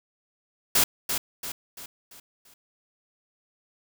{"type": "noise with echo", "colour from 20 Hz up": "white", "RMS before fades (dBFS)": -20, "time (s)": [0.75, 0.84], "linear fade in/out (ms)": 5, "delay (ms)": 340, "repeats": 5, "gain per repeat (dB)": -7, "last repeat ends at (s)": 2.54, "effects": []}